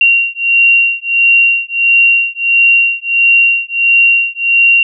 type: beating tone pair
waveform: sine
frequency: 2756 / 2757.5 Hz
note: F7 / F7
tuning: -24 / -23 cents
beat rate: 1.5 Hz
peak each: -10 dBFS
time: 0.01-4.83 s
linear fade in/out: 2 ms
effects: none